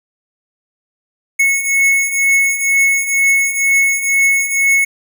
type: beating tone pair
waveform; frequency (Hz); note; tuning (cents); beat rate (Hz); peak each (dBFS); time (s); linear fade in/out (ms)
square; 2195 / 2197.1; C#7 / C#7; -18 / -16; 2.1; -18 / -13; 1.39-4.85; 10
effects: none